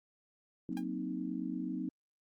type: chord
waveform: sine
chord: C half-diminished seventh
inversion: second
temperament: equal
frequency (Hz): 185 / 233.1 / 261.6 / 311.1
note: Gb3 / Bb3 / C4 / Eb4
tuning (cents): 0 / 0 / 0 / 0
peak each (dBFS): -41 / -42 / -39 / -40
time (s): 0.69-1.89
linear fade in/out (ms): 2
type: tone with exponential decay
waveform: sawtooth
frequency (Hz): 807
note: G#5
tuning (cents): -50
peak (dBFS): -37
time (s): 0.77-0.85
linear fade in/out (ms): 1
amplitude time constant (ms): 17
effects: Opus 32 kbps